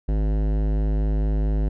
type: tone with hard clipping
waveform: sine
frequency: 52.2 Hz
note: G#1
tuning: 10 cents sharp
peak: -21 dBFS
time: 0.08-1.69 s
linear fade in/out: 10 ms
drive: 17 dB
effects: none